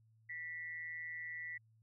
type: tone with amplitude modulation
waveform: sine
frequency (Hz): 1960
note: B6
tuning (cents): -14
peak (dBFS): -39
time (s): 0.29-1.58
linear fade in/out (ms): 10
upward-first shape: sine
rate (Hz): 161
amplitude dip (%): 65
effects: added 111 Hz sine -66 dBFS peak until 1.82 s